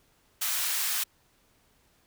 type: high-pass noise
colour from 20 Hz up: white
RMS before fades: -29 dBFS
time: 0.41-1.04 s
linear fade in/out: 10 ms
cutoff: 1100 Hz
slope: 12 dB/octave
effects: pink hiss -66 dBFS RMS until 2.06 s